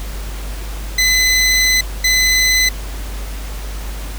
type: tone pair in turn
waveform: 20% pulse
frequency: 2021 / 2021 Hz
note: B6 / B6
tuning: +39 / +39 cents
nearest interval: unison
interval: 0 cents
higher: neither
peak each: -6 dBFS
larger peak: neither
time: 0.98-1.81 / 2.04-2.69 s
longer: first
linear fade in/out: 5 ms
effects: added 50 Hz sine -23 dBFS peak until 4.18 s + pink hiss -33 dBFS RMS until 4.18 s